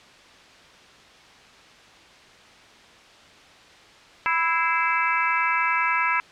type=harmonic tone with a mistuned harmonic; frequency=329.6 Hz; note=E4; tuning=in tune; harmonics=3 / 4 / 5 / 6 / 7 / 8; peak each=-25 / -26 / -27 / -28 / -28 / -29 dBFS; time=4.26-6.2 s; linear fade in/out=0 ms; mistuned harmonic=6; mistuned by=+83 cents; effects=white hiss -49 dBFS RMS until 6.31 s + low-pass 4000 Hz 12 dB/octave